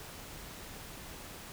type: silence
effects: pink hiss -47 dBFS RMS until 1.52 s